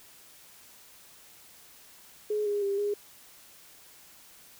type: tone with pitch steps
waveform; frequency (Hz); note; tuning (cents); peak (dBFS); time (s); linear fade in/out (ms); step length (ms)
sine; 421.6 / 410.3 / 397.9 / 410.8; G#4 / G#4 / G4 / G#4; +26 / -21 / +26 / -19; -26; 2.3-2.94; 5; 160
effects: white hiss -54 dBFS RMS until 4.59 s